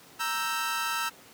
sawtooth chord, E diminished, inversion second, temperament equal, 932.3 / 1318.5 / 1568 Hz, Bb5 / E6 / G6, 0 / 0 / 0 cents, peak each -30 / -27 / -31 dBFS, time 0.19-1.1 s, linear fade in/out 20 ms, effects pink hiss -52 dBFS RMS until 1.33 s + high-pass 150 Hz 12 dB/octave

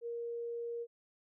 sine tone, 469.6 Hz, A#4, 13 cents sharp, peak -37 dBFS, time 0.01-0.87 s, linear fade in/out 50 ms, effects none

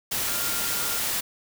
sine tone in noise, 1400 Hz, F6, 4 cents sharp, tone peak -37 dBFS, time 0.26-1 s, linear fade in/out 10 ms, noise white, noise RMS -27 dBFS, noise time 0.11-1.21 s, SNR -13 dB, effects none

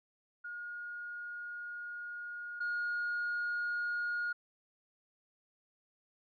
sine tone pair in turn, 1433 / 1433 Hz, F6 / F6, +44 / +44 cents, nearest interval unison, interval 0 cents, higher neither, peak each -40 / -31 dBFS, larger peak second, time 0.44-2.6 / 2.6-4.33 s, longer first, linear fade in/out 10 ms, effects tanh soft clip ceiling -30 dBFS

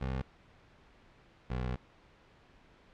20% pulse tone pair in turn, 65.41 / 62.35 Hz, C2 / B1, 0 / +17 cents, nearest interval minor second, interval 83 cents, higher first, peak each -28 dBFS, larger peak neither, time 0.01-0.22 / 1.5-1.76 s, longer second, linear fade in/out 5 ms, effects pink hiss -61 dBFS RMS until 2.93 s + low-pass 3000 Hz 12 dB/octave

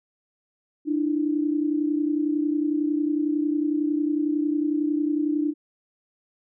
sine tone pair together, 297.2 / 328.2 Hz, D4 / E4, +21 / -8 cents, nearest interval major second, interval 171 cents, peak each -22 / -27 dBFS, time 0.85-5.54 s, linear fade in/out 50 ms, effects none

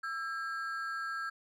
triangle ring-modulated tone, 1476 Hz, F#6, 5 cents flat, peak -30 dBFS, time 0.03-1.3 s, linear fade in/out 10 ms, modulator 143 Hz, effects none

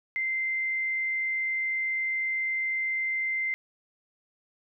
sine tone, 2082 Hz, C7, 9 cents flat, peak -26 dBFS, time 0.16-3.54 s, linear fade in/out 0 ms, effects none

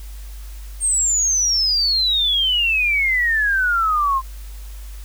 sine exponential sweep, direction down, 8680 to 1040 Hz, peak -15 dBFS, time 0.8-4.22 s, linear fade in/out 50 ms, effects added 50 Hz sine -31 dBFS peak until 5.04 s + white hiss -46 dBFS RMS until 5.04 s

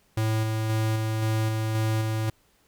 square tone with tremolo, 110 Hz, A2, in tune, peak -23 dBFS, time 0.17-2.3 s, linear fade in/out 5 ms, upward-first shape square, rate 1.9 Hz, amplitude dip 25%, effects pink hiss -64 dBFS RMS until 2.67 s

